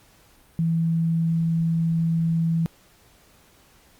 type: tone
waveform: sine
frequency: 164.81 Hz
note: E3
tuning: in tune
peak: -19 dBFS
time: 0.59-2.66 s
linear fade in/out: 0 ms
effects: pink hiss -56 dBFS RMS until 3.99 s + Opus 48 kbps